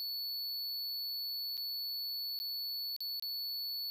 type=tone with dropouts; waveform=square; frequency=4435 Hz; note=C#8; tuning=in tune; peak=-37 dBFS; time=0-3.9 s; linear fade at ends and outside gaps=0 ms; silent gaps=1.57-1.577 / 2.39-2.4 / 2.964-3.005 / 3.197-3.224 s; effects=none